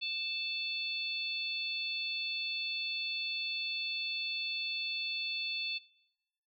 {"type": "harmonic tone", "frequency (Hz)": 880, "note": "A5", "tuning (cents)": 0, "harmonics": [3, 4, 5], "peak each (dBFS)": [-37, -38, -39], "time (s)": [0.01, 5.79], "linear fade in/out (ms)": 20, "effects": ["noise-tail reverb RT60 0.9 s tail -23 dB re dry"]}